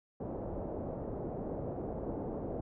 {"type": "low-pass noise", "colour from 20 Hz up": "white", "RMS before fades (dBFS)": -39, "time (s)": [0.2, 2.61], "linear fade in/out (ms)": 5, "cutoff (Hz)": 610, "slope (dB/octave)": 24, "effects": []}